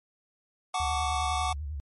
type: chord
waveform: square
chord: D major seventh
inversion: first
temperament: equal with one note detuned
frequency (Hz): 740 / 880 / 1122.9 / 1174.7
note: F#5 / A5 / C#6 / D6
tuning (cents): 0 / 0 / +22 / 0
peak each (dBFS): -31 / -36 / -35 / -34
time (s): 0.74-1.53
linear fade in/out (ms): 5
type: tone with vibrato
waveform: sine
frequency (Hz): 73.42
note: D2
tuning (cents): 0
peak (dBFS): -32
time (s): 0.8-1.8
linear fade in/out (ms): 0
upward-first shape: square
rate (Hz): 10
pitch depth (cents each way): 100
effects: MP3 48 kbps